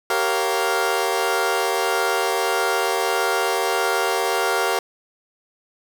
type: chord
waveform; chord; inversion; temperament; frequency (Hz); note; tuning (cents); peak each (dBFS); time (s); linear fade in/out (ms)
20% pulse; G half-diminished seventh; none; equal with one note detuned; 387.9 / 466.2 / 554.4 / 698.5; G4 / Bb4 / Db5 / F5; -18 / 0 / 0 / 0; -19 / -19 / -23 / -20; 0.1-4.79; 2
effects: none